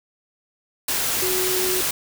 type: tone in noise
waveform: sine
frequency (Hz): 370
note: F#4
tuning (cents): 0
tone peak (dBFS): -24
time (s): 1.22-1.81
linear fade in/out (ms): 5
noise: white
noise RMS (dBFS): -23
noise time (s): 0.88-1.91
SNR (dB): -4
effects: none